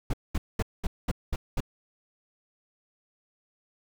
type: noise bursts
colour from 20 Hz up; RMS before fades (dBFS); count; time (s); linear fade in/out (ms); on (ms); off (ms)
brown; -26; 7; 0.1-1.605; 5; 35; 210
effects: none